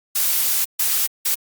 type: noise bursts at uneven times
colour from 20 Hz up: blue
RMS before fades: -19 dBFS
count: 3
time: 0.15-0.65 / 0.79-1.07 / 1.25-1.35 s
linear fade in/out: 10 ms
effects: Opus 48 kbps